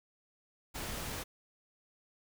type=noise; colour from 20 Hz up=pink; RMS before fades=-40 dBFS; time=0.74-1.24 s; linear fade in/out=20 ms; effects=none